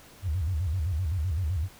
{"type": "tone with vibrato", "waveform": "sine", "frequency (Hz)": 84.3, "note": "E2", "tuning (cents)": 39, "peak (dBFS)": -25, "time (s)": [0.22, 1.69], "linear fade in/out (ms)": 50, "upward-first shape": "square", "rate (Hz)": 7.8, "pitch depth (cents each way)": 190, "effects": ["pink hiss -52 dBFS RMS until 1.79 s"]}